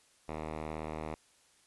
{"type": "tone with low-pass filter", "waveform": "5% pulse", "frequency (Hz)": 78, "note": "D#2", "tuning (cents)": 5, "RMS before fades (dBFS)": -40, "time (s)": [0.28, 1.15], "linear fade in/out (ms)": 10, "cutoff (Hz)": 2100, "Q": 0.76, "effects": ["white hiss -66 dBFS RMS until 1.66 s", "resampled to 24000 Hz"]}